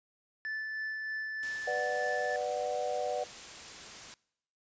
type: tone with tremolo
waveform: triangle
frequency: 1751 Hz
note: A6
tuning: 9 cents flat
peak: -32 dBFS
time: 0.45-2.36 s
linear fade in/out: 0 ms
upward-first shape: sine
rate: 3.2 Hz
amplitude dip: 25%
type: noise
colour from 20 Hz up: white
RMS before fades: -46 dBFS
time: 1.43-4.14 s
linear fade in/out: 0 ms
type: chord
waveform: sine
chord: B minor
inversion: none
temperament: just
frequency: 493.9 / 592.7 / 740.8 Hz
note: B4 / D5 / F#5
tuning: 0 / +16 / +2 cents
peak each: -35 dBFS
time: 1.67-3.24 s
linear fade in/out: 5 ms
effects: noise-tail reverb RT60 0.8 s tail -24 dB re dry + resampled to 16000 Hz